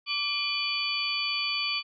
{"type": "tone cluster", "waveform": "sine", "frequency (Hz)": [1158, 2407, 2996, 3396, 4564], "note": ["D6", "D7", "F#7", "G#7", "C#8"], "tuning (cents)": [-25, 42, 21, 38, 50], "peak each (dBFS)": [-37, -31, -34, -36, -31], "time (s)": [0.06, 1.83], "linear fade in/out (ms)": 50, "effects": []}